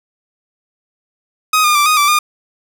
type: tone with pitch steps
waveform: sawtooth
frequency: 1256 / 1213 / 1173 / 1242 / 1166 / 1214 Hz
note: D#6 / D#6 / D6 / D#6 / D6 / D#6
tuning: +16 / -44 / -2 / -3 / -13 / -43 cents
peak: -6 dBFS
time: 1.53-2.19 s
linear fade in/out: 5 ms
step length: 110 ms
effects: none